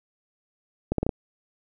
accelerating click train, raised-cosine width 2 ms, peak -10 dBFS, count 5, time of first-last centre 0.92-1.092 s, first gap 63 ms, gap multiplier 0.75, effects none

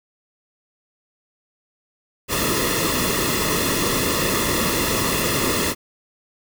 pink noise with comb filter, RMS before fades -21 dBFS, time 2.28-5.75 s, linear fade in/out 50 ms, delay 1.3 ms, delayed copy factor -0.75, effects none

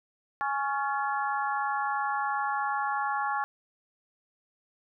harmonic tone with a mistuned harmonic, 277.2 Hz, C#4, in tune, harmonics 3 / 4 / 5 / 6, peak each -30 / -32 / -34 / -36 dBFS, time 0.41-3.44 s, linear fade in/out 0 ms, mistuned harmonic 6, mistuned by +49 cents, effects none

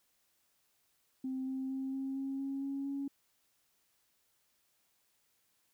sine tone with pitch steps, 261.6 / 263.9 / 266.2 / 268.5 / 270.8 / 273.2 / 275.6 / 278 Hz, C4 / C4 / C4 / C4 / C#4 / C#4 / C#4 / C#4, 0 / +15 / +30 / +45 / -40 / -25 / -10 / +5 cents, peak -34 dBFS, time 1.24-3.08 s, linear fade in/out 5 ms, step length 230 ms, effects tanh soft clip ceiling -30 dBFS + white hiss -75 dBFS RMS until 5.73 s

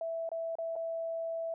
sine tone with dropouts, 659.3 Hz, E5, in tune, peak -33 dBFS, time 0.01-1.54 s, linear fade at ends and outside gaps 2 ms, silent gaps 0.291-0.316 / 0.554-0.585 / 0.756-0.762 s, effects none

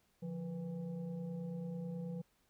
sine tone with frequency modulation, 174.61 Hz, F3, in tune, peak -39 dBFS, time 0.22-2.22 s, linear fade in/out 10 ms, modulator 320 Hz, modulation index 0.69, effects pink hiss -75 dBFS RMS until 2.49 s

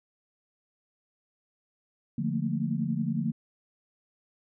sine chord, Bb major seventh, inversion first, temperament equal with one note detuned, 146.83 / 174.61 / 220 / 230.9 Hz, D3 / F3 / A3 / Bb3, 0 / 0 / 0 / -16 cents, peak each -32 dBFS, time 2.18-3.32 s, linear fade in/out 5 ms, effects none

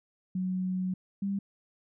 sine tone pair in turn, 185 / 197.88 Hz, F#3 / G3, 0 / +17 cents, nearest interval minor second, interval 117 cents, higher second, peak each -28 dBFS, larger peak neither, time 0.35-0.94 / 1.22-1.39 s, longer first, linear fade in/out 5 ms, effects none

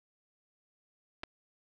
clicks, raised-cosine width 0.3 ms, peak -24 dBFS, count 2, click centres 1.234 / 1.237 s, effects none

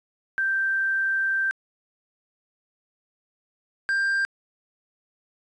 sine / triangle tone pair in turn, 1568 / 1587.1 Hz, G6 / G6, 0 / +21 cents, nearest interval unison, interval 21 cents, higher second, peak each -21 / -19 dBFS, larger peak second, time 0.38-1.51 / 3.89-4.25 s, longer first, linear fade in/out 0 ms, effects resampled to 22050 Hz + 10-bit

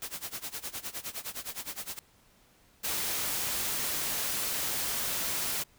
white noise with tremolo, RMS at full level -36 dBFS, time 0.02-1.99 s, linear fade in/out 0 ms, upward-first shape sine, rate 9.7 Hz, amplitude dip 90%
white noise, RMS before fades -32 dBFS, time 2.83-5.64 s, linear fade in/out 20 ms
effects pink hiss -63 dBFS RMS until 5.78 s

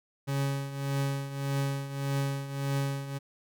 40% pulse tone with tremolo, 138.59 Hz, C#3, in tune, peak -25 dBFS, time 0.27-3.19 s, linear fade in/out 20 ms, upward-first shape triangle, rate 1.7 Hz, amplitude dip 75%, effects none

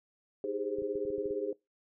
sine chord, Ab major seventh, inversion second, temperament equal with one note detuned, 311.1 / 398.2 / 415.3 / 523.3 Hz, Eb4 / G4 / Ab4 / C5, 0 / +27 / 0 / 0 cents, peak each -41 / -37 / -35 / -39 dBFS, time 0.44-1.53 s, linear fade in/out 2 ms
clicks, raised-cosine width 3 ms, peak -37 dBFS, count 8, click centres 0.786 / 0.821 / 0.955 / 1.053 / 1.103 / 1.182 / 1.258 / 1.308 s
effects noise-tail reverb RT60 0.2 s tail -22 dB re dry

